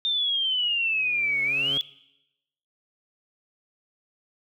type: exponential two-way sweep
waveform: sine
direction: down then up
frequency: 3638 to 2180 to 3438 Hz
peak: -22 dBFS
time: 0.05-1.81 s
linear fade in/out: 0 ms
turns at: 1.43 s
type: tone with exponential growth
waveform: 15% pulse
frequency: 138.59 Hz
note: C#3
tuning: in tune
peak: -27 dBFS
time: 0.35-1.78 s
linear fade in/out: 5 ms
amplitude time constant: 310 ms
effects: noise-tail reverb RT60 0.9 s tail -20 dB re dry